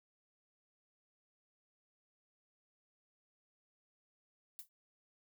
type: noise with exponential decay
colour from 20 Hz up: violet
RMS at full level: -43 dBFS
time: 4.59-4.69 s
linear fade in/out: 0 ms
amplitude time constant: 20 ms
effects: none